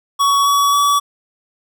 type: tone with pitch steps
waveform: square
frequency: 1123 / 1132.8 / 1142.6 Hz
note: C#6 / C#6 / D6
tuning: +22 / +37 / -48 cents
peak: -12 dBFS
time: 0.19-1 s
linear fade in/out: 20 ms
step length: 270 ms
effects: none